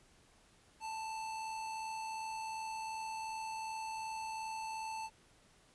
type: tone with amplitude modulation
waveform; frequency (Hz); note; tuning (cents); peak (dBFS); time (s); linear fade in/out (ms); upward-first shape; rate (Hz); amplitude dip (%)
square; 883; A5; +6; -39; 0.8-5.1; 50; sine; 82.7; 30
effects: pink hiss -66 dBFS RMS until 5.74 s + resampled to 24000 Hz